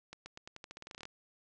accelerating click train, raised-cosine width 0.2 ms, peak -29 dBFS, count 16, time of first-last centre 0.13-1.054 s, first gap 130 ms, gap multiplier 0.88, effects resampled to 22050 Hz

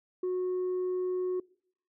sine tone, 366 Hz, F#4, 19 cents flat, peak -26 dBFS, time 0.23-1.4 s, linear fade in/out 5 ms, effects noise-tail reverb RT60 0.6 s tail -25 dB re dry + tanh soft clip ceiling -27 dBFS

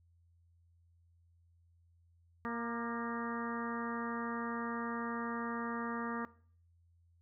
harmonic tone with a mistuned harmonic, 233.1 Hz, A#3, in tune, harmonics 1 / 2 / 3 / 4 / 5 / 6 / 7 / 8, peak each -39 / -44 / -50 / -45 / -42 / -50 / -49 / -48 dBFS, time 2.45-6.25 s, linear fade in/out 0 ms, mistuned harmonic 5, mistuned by +30 cents, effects noise-tail reverb RT60 0.5 s tail -19 dB re dry + added 85 Hz sine -65 dBFS peak until 7.21 s

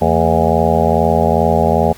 harmonic tone with a mistuned harmonic, 82.41 Hz, E2, in tune, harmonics 1 / 2 / 3 / 5 / 6 / 7 / 8 / 9 / 10, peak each -19 / -19 / -19 / -19 / -19 / -19 / -19 / -19 / -19 dBFS, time 0.01-1.93 s, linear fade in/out 10 ms, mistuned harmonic 3, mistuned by -140 cents, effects pink hiss -40 dBFS RMS until 1.97 s

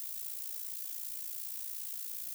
violet noise with amplitude modulation, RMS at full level -38 dBFS, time 0-2.34 s, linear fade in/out 0 ms, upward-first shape sine, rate 57.3 Hz, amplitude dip 65%, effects none

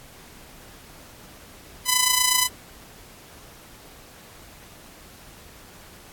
5% pulse tone with amplitude modulation, 1004 Hz, B5, 28 cents sharp, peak -3 dBFS, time 1.85-2.49 s, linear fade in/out 50 ms, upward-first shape sine, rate 28.2 Hz, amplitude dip 60%, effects pink hiss -47 dBFS RMS until 6.12 s + AAC 64 kbps

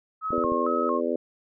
sine tone with vibrato, 1174.7 Hz, D6, in tune, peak -26 dBFS, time 0.21-1.01 s, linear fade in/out 50 ms, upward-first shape square, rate 2.2 Hz, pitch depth 150 cents each way
clicks, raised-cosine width 3 ms, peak -24 dBFS, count 4, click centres 0.306 / 0.381 / 0.446 / 0.52 s
harmonic tone, 83.9 Hz, E2, 31 cents sharp, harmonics 3 / 4 / 5 / 6 / 7, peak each -30 / -30 / -30 / -30 / -30 dBFS, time 0.32-1.16 s, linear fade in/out 5 ms
effects none

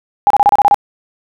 sine tone bursts, 815 Hz, G#5, 33 cents flat, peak -4 dBFS, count 8, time 0.27-0.744 s, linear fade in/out 0 ms, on 33 ms, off 30 ms, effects none

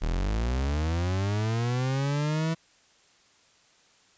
40% pulse linear sweep, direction up, 36.77 to 164.81 Hz, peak -24 dBFS, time 0.01-2.55 s, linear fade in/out 20 ms, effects white hiss -61 dBFS RMS until 4.17 s + resampled to 16000 Hz

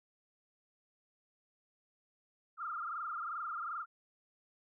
sine tone with frequency modulation, 1300 Hz, E6, 24 cents flat, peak -37 dBFS, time 2.57-3.86 s, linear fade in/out 50 ms, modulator 22.6 Hz, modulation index 4.6, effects none

